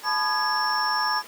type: tone cluster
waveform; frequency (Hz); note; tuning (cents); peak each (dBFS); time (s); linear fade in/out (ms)
sine; 860 / 997 / 1218 / 1667 / 5420; A5 / B5 / D#6 / G#6 / E8; -40 / +16 / -37 / +6 / +47; -28; 0.03-1.23; 50
effects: pink hiss -43 dBFS RMS until 1.27 s + high-pass 400 Hz 12 dB/octave